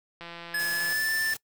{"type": "click train", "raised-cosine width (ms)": 0.3, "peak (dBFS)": -25, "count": 123, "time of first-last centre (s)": [0.21, 0.928], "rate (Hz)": 170}
{"type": "tone with pitch glide", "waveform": "square", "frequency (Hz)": [1705, 1767.2], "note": ["G#6", "A6"], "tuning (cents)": [45, 7], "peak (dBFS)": -26, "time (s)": [0.54, 1.34], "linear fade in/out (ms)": 5, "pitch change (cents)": 62, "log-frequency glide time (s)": [0.71, 1.12]}
{"type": "noise", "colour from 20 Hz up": "white", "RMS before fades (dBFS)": -38, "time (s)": [0.59, 1.37], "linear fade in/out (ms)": 5}
{"effects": ["noise-tail reverb RT60 0.1 s tail -22 dB re dry"]}